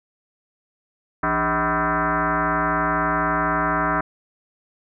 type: tone with frequency modulation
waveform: sine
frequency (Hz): 170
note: F3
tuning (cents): -46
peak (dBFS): -18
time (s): 1.23-4.01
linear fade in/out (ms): 5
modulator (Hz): 232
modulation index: 6.5
effects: none